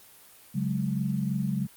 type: chord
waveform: sine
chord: C# suspended fourth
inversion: none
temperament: just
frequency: 138.59 / 184.79 / 207.9 Hz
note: C#3 / F#3 / G#3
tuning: 0 / -2 / +2 cents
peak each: -30 dBFS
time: 0.54-1.67 s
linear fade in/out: 20 ms
effects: white hiss -53 dBFS RMS until 1.76 s + Opus 32 kbps